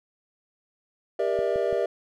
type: chord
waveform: triangle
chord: E half-diminished seventh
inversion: first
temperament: just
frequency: 395.6 / 474.7 / 593.3 / 659.3 Hz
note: G4 / Bb4 / D5 / E5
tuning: +16 / +31 / +18 / 0 cents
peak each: -26 / -26 / -26 / -27 dBFS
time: 1.19-1.86 s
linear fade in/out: 5 ms
type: click train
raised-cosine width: 3 ms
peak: -26 dBFS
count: 3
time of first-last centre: 1.39-1.728 s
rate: 5.92 Hz
effects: none